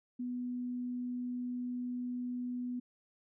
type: tone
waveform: sine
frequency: 246.9 Hz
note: B3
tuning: in tune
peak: -35 dBFS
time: 0.19-2.8 s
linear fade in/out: 10 ms
effects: none